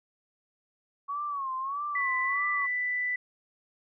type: tone with vibrato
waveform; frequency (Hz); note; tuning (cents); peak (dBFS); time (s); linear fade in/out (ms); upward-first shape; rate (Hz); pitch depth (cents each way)
sine; 1108.7; C#6; 0; -30; 1.08-2.67; 20; sine; 1.6; 110
type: tone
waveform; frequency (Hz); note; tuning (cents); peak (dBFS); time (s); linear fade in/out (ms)
sine; 1985; B6; +8; -27; 1.95-3.16; 5
effects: none